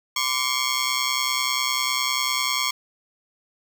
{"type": "ring-modulated tone", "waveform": "10% pulse", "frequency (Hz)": 1093, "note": "C#6", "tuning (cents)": -25, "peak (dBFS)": -10, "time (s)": [0.16, 2.71], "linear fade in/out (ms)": 5, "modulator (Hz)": 65, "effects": []}